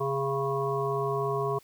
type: harmonic tone with a mistuned harmonic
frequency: 137.1 Hz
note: C#3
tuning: 19 cents flat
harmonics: 1 / 3 / 5 / 7 / 8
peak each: -33 / -29 / -35 / -36 / -33 dBFS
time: 0-1.59 s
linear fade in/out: 10 ms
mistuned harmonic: 7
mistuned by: +37 cents
effects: white hiss -59 dBFS RMS until 1.63 s